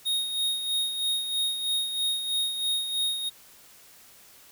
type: tone with tremolo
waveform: square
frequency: 3729 Hz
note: A#7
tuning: in tune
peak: -24 dBFS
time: 0.05-3.3 s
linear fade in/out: 20 ms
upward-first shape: sine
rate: 3.1 Hz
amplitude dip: 55%
effects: white hiss -53 dBFS RMS until 4.51 s